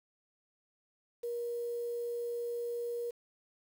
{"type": "tone with quantisation", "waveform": "sine", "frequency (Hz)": 474.7, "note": "A#4", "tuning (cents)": 31, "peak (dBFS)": -34, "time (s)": [1.23, 3.11], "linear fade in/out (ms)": 10, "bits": 9, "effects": []}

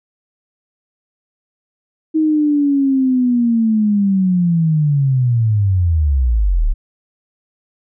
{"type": "linear sweep", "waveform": "sine", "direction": "down", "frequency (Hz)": [317.3, 32], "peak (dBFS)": -11, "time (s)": [2.14, 6.74], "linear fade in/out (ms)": 20, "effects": []}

